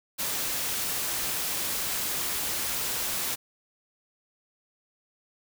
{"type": "noise", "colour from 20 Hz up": "white", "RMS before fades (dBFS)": -30, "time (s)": [0.18, 3.36], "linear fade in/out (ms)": 20, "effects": []}